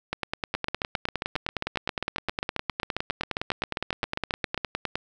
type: two click trains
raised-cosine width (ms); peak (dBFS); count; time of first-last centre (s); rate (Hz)
0.3; -11 / -11; 31 / 48; 0.55-4.577 / 0.13-4.955; 7.45 / 9.74
effects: none